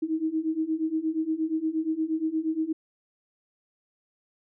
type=beating tone pair; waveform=sine; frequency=313 / 321.5 Hz; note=D#4 / E4; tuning=+10 / -43 cents; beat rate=8.5 Hz; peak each=-29 / -27 dBFS; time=0.02-2.73 s; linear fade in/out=10 ms; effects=none